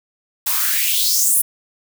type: noise with high-pass filter sweep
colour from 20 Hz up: blue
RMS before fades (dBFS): -17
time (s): 0.46-1.42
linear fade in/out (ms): 10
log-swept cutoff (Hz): 840 to 11000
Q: 3.9
effects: none